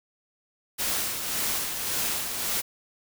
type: noise with tremolo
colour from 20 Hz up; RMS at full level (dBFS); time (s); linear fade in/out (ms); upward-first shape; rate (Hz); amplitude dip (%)
white; -27; 0.78-2.62; 20; sine; 1.8; 45
effects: none